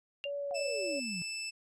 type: tone with exponential decay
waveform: sine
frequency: 2794 Hz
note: F7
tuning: in tune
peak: -31 dBFS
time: 0.24-0.31 s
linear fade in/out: 0 ms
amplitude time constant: 15 ms
type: tone with vibrato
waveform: sine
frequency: 566 Hz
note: C#5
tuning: 36 cents sharp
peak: -34 dBFS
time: 0.25-1 s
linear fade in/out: 10 ms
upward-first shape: triangle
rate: 2.3 Hz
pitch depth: 15 cents each way
type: exponential sweep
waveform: sine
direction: down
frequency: 740 to 164.81 Hz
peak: -38 dBFS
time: 0.51-1.22 s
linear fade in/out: 0 ms
type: tone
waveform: 20% pulse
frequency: 2637 Hz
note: E7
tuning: in tune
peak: -32 dBFS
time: 0.54-1.51 s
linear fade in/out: 20 ms
effects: resampled to 22050 Hz